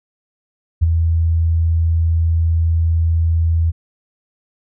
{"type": "tone with ADSR envelope", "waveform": "sine", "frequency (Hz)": 82.41, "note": "E2", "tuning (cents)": 0, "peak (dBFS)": -7, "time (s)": [0.81, 3.72], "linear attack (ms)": 20, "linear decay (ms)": 21, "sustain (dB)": -5, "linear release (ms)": 27, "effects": []}